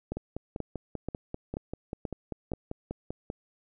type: two click trains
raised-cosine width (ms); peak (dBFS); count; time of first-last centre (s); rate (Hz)
2; -21 / -19; 17 / 6; 0.17-3.301 / 0.12-2.535; 5.11 / 2.07
effects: none